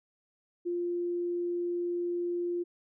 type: tone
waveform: sine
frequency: 349.2 Hz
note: F4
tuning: in tune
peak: -29 dBFS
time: 0.65-2.64 s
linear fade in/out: 20 ms
effects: none